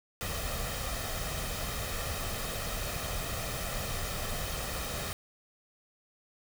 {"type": "noise with comb filter", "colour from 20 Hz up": "pink", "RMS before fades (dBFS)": -35, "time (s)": [0.21, 5.13], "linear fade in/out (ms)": 0, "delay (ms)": 1.6, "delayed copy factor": 0.55, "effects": []}